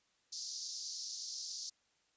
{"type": "band-pass noise", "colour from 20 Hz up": "pink", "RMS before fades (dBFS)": -44, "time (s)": [0.32, 1.7], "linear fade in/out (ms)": 10, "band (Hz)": [4500, 6500], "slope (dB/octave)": 48, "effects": ["white hiss -75 dBFS RMS until 2.16 s", "resampled to 16000 Hz"]}